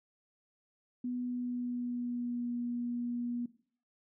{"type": "tone with pitch glide", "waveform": "sine", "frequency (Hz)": [247, 240.7], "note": ["B3", "B3"], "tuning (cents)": [0, -44], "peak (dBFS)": -33, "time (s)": [1.04, 3.46], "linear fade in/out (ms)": 5, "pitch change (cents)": -44, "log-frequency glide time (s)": [1.2, 2.51], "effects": ["noise-tail reverb RT60 0.5 s tail -17 dB re dry"]}